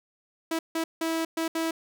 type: tone bursts at uneven times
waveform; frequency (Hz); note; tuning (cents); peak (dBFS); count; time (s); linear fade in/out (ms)
sawtooth; 326.1; E4; -19; -22; 5; 0.51-0.59 / 0.75-0.84 / 1.01-1.25 / 1.37-1.48 / 1.55-1.71; 5
effects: none